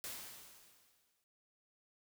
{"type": "noise with exponential decay", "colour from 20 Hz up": "white", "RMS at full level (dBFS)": -43, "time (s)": [0.04, 1.24], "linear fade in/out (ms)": 0, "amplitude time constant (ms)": 260, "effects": []}